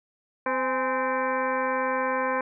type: harmonic tone with a mistuned harmonic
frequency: 258.4 Hz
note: C4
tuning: 21 cents flat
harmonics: 1 / 2 / 3 / 4 / 5 / 6 / 7 / 8 / 9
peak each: -34 / -28 / -34 / -28 / -40 / -33 / -36 / -43 / -38 dBFS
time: 0.46-2.41 s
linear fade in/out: 2 ms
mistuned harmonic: 3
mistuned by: +96 cents
effects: none